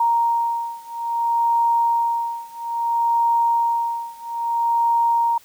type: beating tone pair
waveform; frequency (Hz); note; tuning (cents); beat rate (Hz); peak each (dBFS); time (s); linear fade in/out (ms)
sine; 932.3 / 932.9; A#5 / A#5; 0 / +1; 0.6; -20 / -21; 0-5.38; 5
effects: white hiss -51 dBFS RMS until 5.44 s